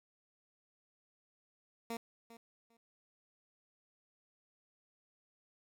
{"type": "tone with echo", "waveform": "15% pulse", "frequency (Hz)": 230.8, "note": "A#3", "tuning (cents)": -17, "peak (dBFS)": -32, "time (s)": [1.9, 1.97], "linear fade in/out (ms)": 2, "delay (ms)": 400, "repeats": 2, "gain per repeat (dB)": -15, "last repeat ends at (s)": 2.77, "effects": []}